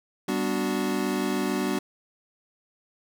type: chord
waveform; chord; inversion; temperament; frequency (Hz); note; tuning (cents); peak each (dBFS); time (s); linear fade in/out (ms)
square; G major seventh; none; equal; 196 / 246.9 / 293.7 / 370; G3 / B3 / D4 / F#4; 0 / 0 / 0 / 0; -31; 0.28-1.79; 5
effects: none